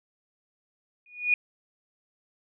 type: tone with exponential growth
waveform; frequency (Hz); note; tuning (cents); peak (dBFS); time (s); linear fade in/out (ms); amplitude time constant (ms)
sine; 2456; D#7; -23; -16; 1.06-1.34; 2; 59
effects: none